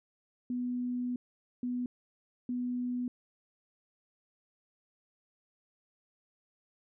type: tone bursts at uneven times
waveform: sine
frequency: 246.9 Hz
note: B3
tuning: in tune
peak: -31 dBFS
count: 3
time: 0.5-1.16 / 1.63-1.86 / 2.49-3.08 s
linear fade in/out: 2 ms
effects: none